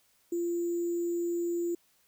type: tone with sample-and-hold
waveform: sine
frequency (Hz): 344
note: F4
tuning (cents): -26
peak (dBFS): -28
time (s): 0.32-1.75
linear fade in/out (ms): 5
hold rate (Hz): 7350
effects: white hiss -68 dBFS RMS until 2.07 s